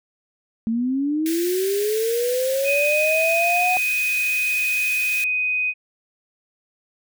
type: linear sweep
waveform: sine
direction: up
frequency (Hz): 220 to 740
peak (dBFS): -19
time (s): 0.67-3.77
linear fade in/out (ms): 0
type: high-pass noise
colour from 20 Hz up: white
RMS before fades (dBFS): -31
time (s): 1.26-5.24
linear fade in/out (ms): 0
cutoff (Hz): 1500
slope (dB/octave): 96
type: tone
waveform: sine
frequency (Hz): 2500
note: D#7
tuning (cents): +8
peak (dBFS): -19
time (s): 2.64-5.74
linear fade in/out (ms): 50
effects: none